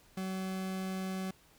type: tone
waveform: 40% pulse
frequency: 188.7 Hz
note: F#3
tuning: 34 cents sharp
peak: -34 dBFS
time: 0.17-1.31 s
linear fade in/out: 5 ms
effects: pink hiss -63 dBFS RMS until 1.58 s